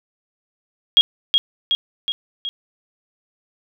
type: tone with echo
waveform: sine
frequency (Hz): 3273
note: G#7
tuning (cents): -26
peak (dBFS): -7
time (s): 0.97-1.01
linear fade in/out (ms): 0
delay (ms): 370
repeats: 4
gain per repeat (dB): -4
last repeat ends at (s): 2.49
effects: none